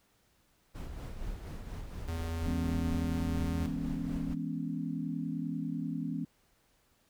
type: noise with tremolo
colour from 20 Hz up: brown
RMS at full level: -39 dBFS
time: 0.74-4.35 s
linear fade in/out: 20 ms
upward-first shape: sine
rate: 4.2 Hz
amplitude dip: 40%
type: tone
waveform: square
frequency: 82.41 Hz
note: E2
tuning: in tune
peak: -34 dBFS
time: 2.08-3.66 s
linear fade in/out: 0 ms
type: chord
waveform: sine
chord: C# minor seventh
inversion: first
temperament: equal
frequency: 164.81 / 207.7 / 246.9 / 277.2 Hz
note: E3 / G#3 / B3 / C#4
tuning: 0 / 0 / 0 / 0 cents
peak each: -37 / -41 / -38 / -38 dBFS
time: 2.46-6.25 s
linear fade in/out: 5 ms
effects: pink hiss -70 dBFS RMS until 7.09 s